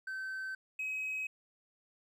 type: tone pair in turn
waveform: triangle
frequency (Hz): 1540 / 2543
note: G6 / D#7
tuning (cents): -31 / +37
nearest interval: major sixth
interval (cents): 868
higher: second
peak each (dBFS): -35 / -32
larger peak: second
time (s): 0.07-0.55 / 0.79-1.27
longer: neither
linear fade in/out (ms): 5
effects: tanh soft clip ceiling -30 dBFS